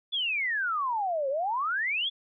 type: exponential two-way sweep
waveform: sine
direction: down then up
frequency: 3505 to 523.3 to 3505 Hz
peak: -26 dBFS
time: 0.12-2.1 s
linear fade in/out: 20 ms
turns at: 1.29 s
effects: none